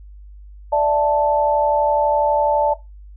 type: chord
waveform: sine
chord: D suspended second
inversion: none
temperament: equal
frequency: 587.3 / 659.3 / 880 Hz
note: D5 / E5 / A5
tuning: 0 / 0 / 0 cents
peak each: -17 / -22 / -17 dBFS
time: 0.72-2.74 s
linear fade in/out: 10 ms
effects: noise-tail reverb RT60 0.2 s tail -17 dB re dry + added 50 Hz sine -37 dBFS peak until 3.16 s